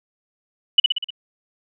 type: tone with echo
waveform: sine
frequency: 2960 Hz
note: F#7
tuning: in tune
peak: -7 dBFS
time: 0.78-0.8 s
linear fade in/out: 5 ms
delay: 61 ms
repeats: 5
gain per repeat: -4 dB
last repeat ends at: 1.105 s
effects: none